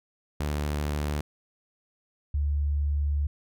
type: tone pair in turn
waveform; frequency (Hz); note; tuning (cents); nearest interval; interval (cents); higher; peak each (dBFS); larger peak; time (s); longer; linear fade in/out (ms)
sawtooth / sine; 73.9 / 72.5; D2 / D2; +11 / -22; unison; 33; first; -23; neither; 0.4-1.21 / 2.34-3.27; second; 5
effects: none